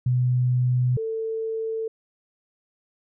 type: tone pair in turn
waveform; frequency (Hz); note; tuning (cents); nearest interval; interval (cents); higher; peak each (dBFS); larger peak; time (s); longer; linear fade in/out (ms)
sine; 125.1 / 445.8; B2 / A4; +23 / +23; octave + minor seventh; 2200; second; -18 / -25; first; 0.06-0.97 / 0.97-1.88; neither; 5
effects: none